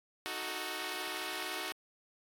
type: chord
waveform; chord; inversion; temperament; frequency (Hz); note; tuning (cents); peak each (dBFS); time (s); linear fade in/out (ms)
5% pulse; D# diminished; none; equal; 311.1 / 370 / 440; D#4 / F#4 / A4; 0 / 0 / 0; -31 / -28 / -33; 0.26-1.72; 0
effects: AAC 64 kbps